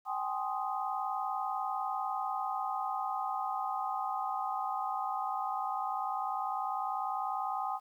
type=chord; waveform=sine; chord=Ab major seventh; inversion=third; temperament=equal with one note detuned; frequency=770.5 / 830.6 / 1046.5 / 1244.5 Hz; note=G5 / Ab5 / C6 / Eb6; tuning=-30 / 0 / 0 / 0 cents; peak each=-36 / -38 / -39 / -38 dBFS; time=0.05-7.8 s; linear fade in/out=50 ms; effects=11-bit